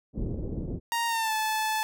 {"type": "low-pass noise", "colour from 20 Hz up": "pink", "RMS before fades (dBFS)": -32, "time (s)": [0.13, 0.8], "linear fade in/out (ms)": 50, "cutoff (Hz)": 410, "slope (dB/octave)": 24}
{"type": "tone with pitch glide", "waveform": "sawtooth", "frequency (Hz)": [932.3, 869.9], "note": ["A#5", "A5"], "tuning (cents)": [0, -20], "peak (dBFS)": -22, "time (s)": [0.92, 1.83], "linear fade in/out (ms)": 0, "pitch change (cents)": -120, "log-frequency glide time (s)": [1.07, 1.34]}
{"effects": []}